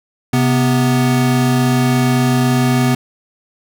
square tone pair together, 131.1 / 247.5 Hz, C3 / B3, +4 / +4 cents, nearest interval major seventh, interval 1100 cents, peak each -15 dBFS, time 0.33-2.95 s, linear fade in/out 5 ms, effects none

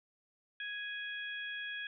harmonic tone, 830.6 Hz, G#5, in tune, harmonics 2 / 3 / 4, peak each -40 / -46 / -45 dBFS, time 0.6-1.87 s, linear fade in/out 2 ms, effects none

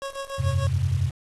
25% pulse tone with tremolo, 549 Hz, C#5, 17 cents flat, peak -24 dBFS, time 0.02-0.67 s, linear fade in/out 0 ms, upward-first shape triangle, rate 6.9 Hz, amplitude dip 90%
sine chord, F suspended second, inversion none, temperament equal, 87.31 / 98 / 130.81 Hz, F2 / G2 / C3, 0 / 0 / 0 cents, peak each -25 dBFS, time 0.38-1.11 s, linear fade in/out 20 ms
effects resampled to 24000 Hz + 7-bit

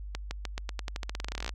accelerating click train, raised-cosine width 0.2 ms, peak -17 dBFS, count 23, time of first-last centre 0.15-1.493 s, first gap 160 ms, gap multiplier 0.89, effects added 50 Hz sine -37 dBFS peak until 1.54 s

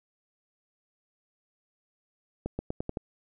accelerating click train, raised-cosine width 2 ms, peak -18 dBFS, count 6, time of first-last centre 2.46-2.972 s, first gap 130 ms, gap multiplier 0.88, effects none

